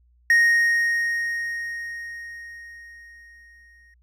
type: tone with exponential decay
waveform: triangle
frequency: 1864.7 Hz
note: A#6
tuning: in tune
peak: -11 dBFS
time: 0.3-3.94 s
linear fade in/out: 2 ms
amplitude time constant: 790 ms
effects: added 60 Hz sine -56 dBFS peak until 4.02 s